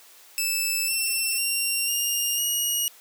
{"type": "tone with pitch steps", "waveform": "10% pulse", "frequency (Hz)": [2634, 2696, 2759, 2823, 2889], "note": ["E7", "E7", "F7", "F7", "F#7"], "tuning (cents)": [-2, 38, -22, 18, -42], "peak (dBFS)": -15, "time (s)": [0.38, 2.88], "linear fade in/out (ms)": 0, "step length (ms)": 500, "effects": ["white hiss -51 dBFS RMS until 3 s", "high-pass 400 Hz 12 dB/octave"]}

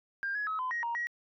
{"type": "tone with pitch steps", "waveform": "sine", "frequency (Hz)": [1598, 1682, 1282, 1019, 1884, 937, 1904], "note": ["G6", "G#6", "E6", "C6", "A#6", "A#5", "A#6"], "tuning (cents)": [33, 22, -49, -46, 18, 9, 36], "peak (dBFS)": -30, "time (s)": [0.23, 1.07], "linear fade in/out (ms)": 0, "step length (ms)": 120, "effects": ["tanh soft clip ceiling -26 dBFS"]}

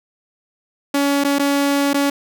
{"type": "tone with dropouts", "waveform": "sawtooth", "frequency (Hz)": 282, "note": "C#4", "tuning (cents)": 30, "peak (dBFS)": -11, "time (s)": [0.94, 2.1], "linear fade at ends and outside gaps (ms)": 5, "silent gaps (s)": [[1.239, 1.246], [1.386, 1.394], [1.933, 1.942]], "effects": []}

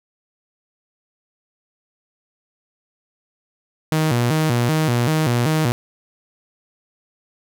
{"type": "tone with vibrato", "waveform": "sawtooth", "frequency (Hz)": 137.3, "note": "C#3", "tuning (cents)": -16, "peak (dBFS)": -12, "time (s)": [3.92, 5.72], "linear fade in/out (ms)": 0, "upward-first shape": "square", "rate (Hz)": 2.6, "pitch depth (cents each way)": 230, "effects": []}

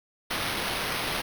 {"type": "noise with sample-and-hold", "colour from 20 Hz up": "violet", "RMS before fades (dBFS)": -30, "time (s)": [0.3, 1.22], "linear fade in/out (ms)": 10, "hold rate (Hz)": 7350, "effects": []}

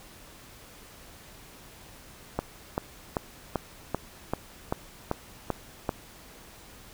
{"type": "click train", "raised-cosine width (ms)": 1, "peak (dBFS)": -12, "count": 10, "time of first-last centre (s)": [2.39, 5.892], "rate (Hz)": 2.57, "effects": ["pink hiss -50 dBFS RMS until 6.93 s"]}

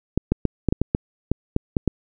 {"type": "clicks", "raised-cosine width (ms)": 3, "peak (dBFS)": -5, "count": 11, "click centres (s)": [0.176, 0.32, 0.453, 0.687, 0.725, 0.816, 0.949, 1.316, 1.564, 1.768, 1.877], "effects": []}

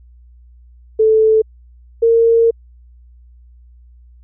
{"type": "tone pair in turn", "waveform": "sine", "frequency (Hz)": [438.4, 459.2], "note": ["A4", "A#4"], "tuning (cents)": [-6, -26], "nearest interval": "minor second", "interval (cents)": 80, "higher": "second", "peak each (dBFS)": [-8, -8], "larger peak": "neither", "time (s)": [[0.99, 1.42], [2.02, 2.51]], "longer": "second", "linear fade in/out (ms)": 10, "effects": ["added 60 Hz sine -41 dBFS peak until 4.23 s"]}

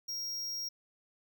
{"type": "tone", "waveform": "square", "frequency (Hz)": 5600, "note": "F8", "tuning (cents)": 4, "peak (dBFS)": -36, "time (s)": [0.08, 0.69], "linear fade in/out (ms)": 10, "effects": []}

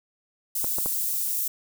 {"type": "high-pass noise", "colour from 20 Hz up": "white", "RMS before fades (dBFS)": -27, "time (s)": [0.55, 1.48], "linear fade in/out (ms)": 5, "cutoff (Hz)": 9800, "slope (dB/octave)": 12}
{"type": "clicks", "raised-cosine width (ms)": 1, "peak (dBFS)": -18, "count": 3, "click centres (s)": [0.644, 0.785, 0.86]}
{"effects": []}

